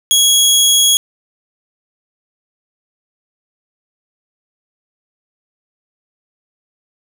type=tone; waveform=20% pulse; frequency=3322 Hz; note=G#7; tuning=in tune; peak=-3 dBFS; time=0.11-0.97 s; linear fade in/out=0 ms; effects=7-bit